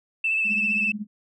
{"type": "tone with vibrato", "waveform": "sine", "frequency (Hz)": 2637, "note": "E7", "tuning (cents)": 0, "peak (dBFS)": -20, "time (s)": [0.24, 0.92], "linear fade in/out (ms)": 5, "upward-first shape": "sine", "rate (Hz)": 15, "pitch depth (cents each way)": 29}
{"type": "tone with tremolo", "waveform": "sine", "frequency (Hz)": 209.5, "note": "G#3", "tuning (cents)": 15, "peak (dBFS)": -25, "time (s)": [0.44, 1.07], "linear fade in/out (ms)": 50, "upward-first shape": "triangle", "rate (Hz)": 16, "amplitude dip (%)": 95}
{"effects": ["tanh soft clip ceiling -13 dBFS"]}